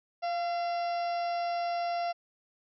harmonic tone with a mistuned harmonic, 683 Hz, F5, 39 cents flat, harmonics 1 / 2 / 3 / 4 / 5 / 6 / 7 / 8, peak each -29 / -43 / -46 / -47 / -55 / -54 / -49 / -50 dBFS, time 0.22-2.13 s, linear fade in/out 20 ms, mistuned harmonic 1, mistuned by +27 cents, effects none

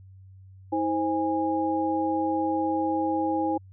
sine tone cluster, 320.1 / 525 / 821 Hz, D#4 / C5 / G#5, +49 / +6 / -20 cents, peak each -26 / -31 / -27 dBFS, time 0.72-3.58 s, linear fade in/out 10 ms, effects added 95 Hz sine -46 dBFS peak until 3.72 s

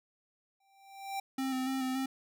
square tone with exponential growth, 784 Hz, G5, in tune, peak -33 dBFS, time 0.6-1.2 s, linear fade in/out 5 ms, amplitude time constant 130 ms
square tone with vibrato, 262 Hz, C4, 2 cents sharp, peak -32 dBFS, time 1.38-2.06 s, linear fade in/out 5 ms, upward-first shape square, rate 3.5 Hz, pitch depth 22 cents each way
effects none

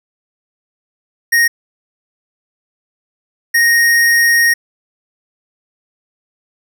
square tone bursts at uneven times, 1864.7 Hz, A#6, in tune, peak -9 dBFS, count 2, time 1.32-1.48 / 3.54-4.54 s, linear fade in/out 10 ms, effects none

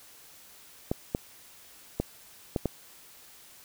clicks, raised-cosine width 2 ms, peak -13 dBFS, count 5, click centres 0.915 / 1.149 / 2 / 2.562 / 2.657 s, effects white hiss -53 dBFS RMS until 3.64 s

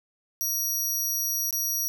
20% pulse tone with dropouts, 5760 Hz, F#8, 47 cents flat, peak -20 dBFS, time 0.41-1.88 s, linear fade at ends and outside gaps 0 ms, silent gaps 1.508-1.527 s, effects none

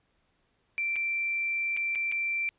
sine tone with dropouts, 2349 Hz, D7, in tune, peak -27 dBFS, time 0.78-2.49 s, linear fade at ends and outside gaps 0 ms, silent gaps 0.958-0.963 / 1.766-1.772 / 1.951-1.956 / 2.116-2.122 s, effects pink hiss -72 dBFS RMS until 2.58 s + resampled to 8000 Hz

